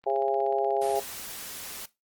click train, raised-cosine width 0.3 ms, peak -34 dBFS, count 15, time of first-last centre 0.04-0.888 s, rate 16.5 Hz
harmonic tone, 135.9 Hz, C#3, 34 cents flat, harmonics 3 / 4 / 5 / 6, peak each -29 / -29 / -29 / -29 dBFS, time 0.06-1 s, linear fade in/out 10 ms
white noise, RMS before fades -39 dBFS, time 0.81-1.86 s, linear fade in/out 10 ms
effects noise-tail reverb RT60 0.2 s tail -17 dB re dry + Opus 32 kbps

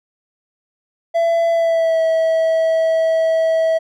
triangle tone with pitch glide, 670 to 648.7 Hz, E5 to E5, +28 to -28 cents, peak -11 dBFS, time 1.14-3.79 s, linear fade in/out 20 ms, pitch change -56 cents, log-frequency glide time 1.51-2.01 s, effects none

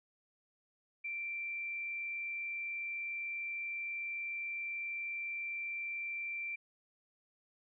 sine tone with frequency modulation, 2353 Hz, D7, 3 cents sharp, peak -37 dBFS, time 1.04-6.56 s, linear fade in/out 10 ms, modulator 72.6 Hz, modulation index 0.35, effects none

